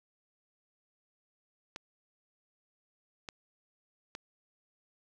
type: clicks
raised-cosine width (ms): 0.2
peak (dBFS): -23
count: 3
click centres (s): 1.761 / 3.288 / 4.151
effects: none